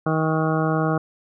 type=harmonic tone; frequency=158.3 Hz; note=D#3; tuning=30 cents sharp; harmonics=1 / 2 / 3 / 4 / 5 / 7 / 8 / 9; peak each=-22 / -25 / -27 / -28 / -29 / -30 / -31 / -32 dBFS; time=0.06-0.98 s; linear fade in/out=5 ms; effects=none